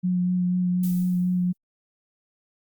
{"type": "tone with vibrato", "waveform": "sine", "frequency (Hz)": 180.2, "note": "F#3", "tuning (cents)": -45, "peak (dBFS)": -20, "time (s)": [0.03, 1.53], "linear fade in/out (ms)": 20, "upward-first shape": "sine", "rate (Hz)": 4.1, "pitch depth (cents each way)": 14}
{"type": "noise with exponential decay", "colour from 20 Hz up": "violet", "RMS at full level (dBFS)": -35, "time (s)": [0.83, 1.57], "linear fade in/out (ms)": 5, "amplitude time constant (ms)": 160}
{"effects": ["Opus 48 kbps"]}